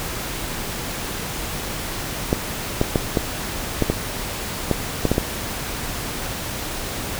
clicks, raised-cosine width 2 ms, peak -3 dBFS, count 10, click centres 2.329 / 2.814 / 2.958 / 3.172 / 3.823 / 3.9 / 4.713 / 5.053 / 5.116 / 5.181 s, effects pink hiss -28 dBFS RMS until 7.19 s

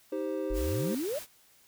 triangle chord, C minor, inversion first, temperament just, 314 / 392.4 / 523.3 Hz, Eb4 / G4 / C5, +16 / +2 / 0 cents, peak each -33 dBFS, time 0.12-0.95 s, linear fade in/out 5 ms
sine exponential sweep, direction up, 38.89 to 642 Hz, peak -30 dBFS, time 0.5-1.19 s, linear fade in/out 10 ms
white noise, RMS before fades -43 dBFS, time 0.53-1.27 s, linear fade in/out 50 ms
effects white hiss -62 dBFS RMS until 1.67 s

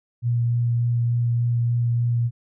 sine tone with vibrato, 119 Hz, A#2, 36 cents sharp, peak -18 dBFS, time 0.22-2.31 s, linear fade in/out 50 ms, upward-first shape sine, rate 3.4 Hz, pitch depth 10 cents each way, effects none

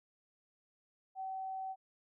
sine tone, 763 Hz, G5, 47 cents flat, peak -38 dBFS, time 1.15-1.76 s, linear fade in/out 50 ms, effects none

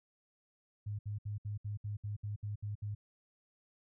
sine tone bursts, 103.83 Hz, G#2, in tune, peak -36 dBFS, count 11, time 0.86-2.95 s, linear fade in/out 10 ms, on 130 ms, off 66 ms, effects none

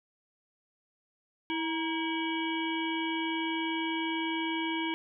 harmonic tone with a mistuned harmonic, 325.8 Hz, E4, 20 cents flat, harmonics 1 / 3 / 5 / 7 / 9 / 10, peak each -32 / -36 / -43 / -37 / -40 / -42 dBFS, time 1.5-4.94 s, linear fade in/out 0 ms, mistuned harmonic 3, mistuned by -58 cents, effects none

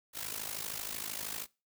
white noise with amplitude modulation, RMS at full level -36 dBFS, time 0.13-1.47 s, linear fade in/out 50 ms, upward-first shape sine, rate 52.9 Hz, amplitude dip 80%, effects noise-tail reverb RT60 0.3 s tail -23 dB re dry

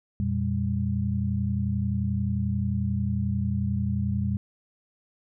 sine tone cluster, 87.8 / 119.1 / 199.4 Hz, F2 / A#2 / G3, +10 / +38 / +30 cents, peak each -28 dBFS, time 0.2-4.37 s, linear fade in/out 0 ms, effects none

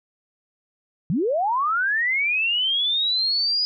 sine linear sweep, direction up, 138.59 to 4968 Hz, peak -19 dBFS, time 1.1-3.65 s, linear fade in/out 0 ms, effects none

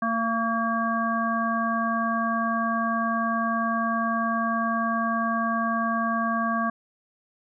harmonic tone with a mistuned harmonic, 227.5 Hz, A#3, 42 cents flat, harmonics 1 / 3 / 5 / 7, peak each -27 / -30 / -26 / -31 dBFS, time 0.02-6.7 s, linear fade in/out 5 ms, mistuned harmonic 7, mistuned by +25 cents, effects none

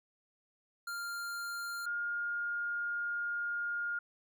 square / sine tone pair in turn, 1396.9 / 1417.2 Hz, F6 / F6, 0 / +25 cents, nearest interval unison, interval 25 cents, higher second, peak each -38 / -33 dBFS, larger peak second, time 0.87-1.86 / 1.86-3.99 s, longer second, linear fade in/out 5 ms, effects none

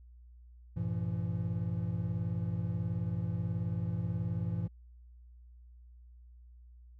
triangle chord, E diminished, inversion first, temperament equal with one note detuned, 98 / 116.54 / 168.86 Hz, G2 / Bb2 / E3, 0 / 0 / +42 cents, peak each -34 dBFS, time 0.76-4.68 s, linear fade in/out 10 ms, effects added 60 Hz sine -52 dBFS peak until 6.99 s

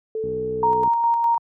sine tone, 440 Hz, A4, in tune, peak -23 dBFS, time 0.15-0.84 s, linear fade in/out 2 ms
click train, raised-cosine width 3 ms, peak -21 dBFS, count 41, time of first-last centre 0.24-0.876 s, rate 62.9 Hz
sine tone with tremolo, 932.3 Hz, A#5, in tune, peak -15 dBFS, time 0.63-1.38 s, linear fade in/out 2 ms, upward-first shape square, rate 4.9 Hz, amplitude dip 30%
effects high-pass 100 Hz 12 dB/octave

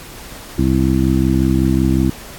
harmonic tone, 65.41 Hz, C2, in tune, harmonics 1 / 2 / 3 / 4 / 5, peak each -18 / -18 / -18 / -18 / -18 dBFS, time 0.58-2.1 s, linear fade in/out 5 ms, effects pink hiss -35 dBFS RMS until 2.38 s + AAC 64 kbps

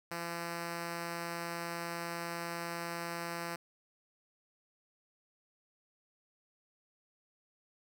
5% pulse tone, 170 Hz, F3, 46 cents flat, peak -26 dBFS, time 0.11-3.56 s, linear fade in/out 5 ms, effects none

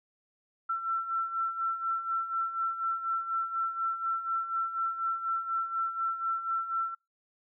sine beating tone pair, 1341 / 1345.1 Hz, E6 / E6, +29 / +35 cents, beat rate 4.1 Hz, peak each -36 / -30 dBFS, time 0.69-6.95 s, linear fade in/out 10 ms, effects noise-tail reverb RT60 0.2 s tail -26 dB re dry

